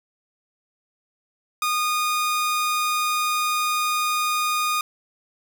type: tone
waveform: sawtooth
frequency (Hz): 1228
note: D#6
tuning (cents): -23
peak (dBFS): -17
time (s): 1.62-4.81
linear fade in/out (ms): 2
effects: none